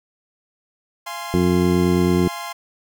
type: chord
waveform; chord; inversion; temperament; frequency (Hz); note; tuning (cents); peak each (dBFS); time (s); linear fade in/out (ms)
sawtooth; F minor; none; equal with one note detuned; 688.4 / 830.6 / 1046.5; F5 / Ab5 / C6; -25 / 0 / 0; -30 / -31 / -27; 1.06-2.53; 10
type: harmonic tone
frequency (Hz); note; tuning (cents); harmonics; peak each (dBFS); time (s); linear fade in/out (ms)
89; F2; +33; 1 / 2 / 3 / 4 / 5; -24 / -18 / -22 / -19 / -28; 1.34-2.28; 0
effects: none